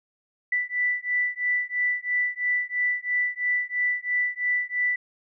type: beating tone pair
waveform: sine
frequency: 1975.5 / 1978.5 Hz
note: B6 / B6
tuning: 0 / +3 cents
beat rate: 3 Hz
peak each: -26 dBFS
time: 0.52-4.96 s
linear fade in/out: 5 ms
effects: none